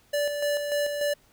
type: tone with tremolo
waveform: square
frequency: 582 Hz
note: D5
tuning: 16 cents flat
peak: -24 dBFS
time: 0.13-1.14 s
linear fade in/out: 10 ms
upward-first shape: square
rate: 3.4 Hz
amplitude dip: 45%
effects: pink hiss -61 dBFS RMS until 1.32 s